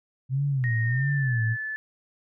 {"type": "tone with vibrato", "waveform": "sine", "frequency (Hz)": 126.4, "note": "B2", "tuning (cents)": 41, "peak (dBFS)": -22, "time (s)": [0.29, 1.57], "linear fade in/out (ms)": 50, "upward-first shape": "sine", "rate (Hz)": 1.5, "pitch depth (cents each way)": 210}
{"type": "tone with pitch glide", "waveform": "sine", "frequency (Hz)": [1864.7, 1739.8], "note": ["A#6", "A6"], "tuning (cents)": [0, -20], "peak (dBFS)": -29, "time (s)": [0.64, 1.76], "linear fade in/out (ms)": 0, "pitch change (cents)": -120, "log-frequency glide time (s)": [0.79, 1.3]}
{"effects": []}